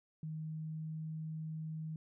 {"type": "tone with pitch glide", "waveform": "sine", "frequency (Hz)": [156.8, 157.8], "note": ["D#3", "D#3"], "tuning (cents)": [14, 25], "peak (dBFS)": -39, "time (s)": [0.23, 1.96], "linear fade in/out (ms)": 2, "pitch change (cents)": 11, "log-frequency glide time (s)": [0.36, 1.06], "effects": []}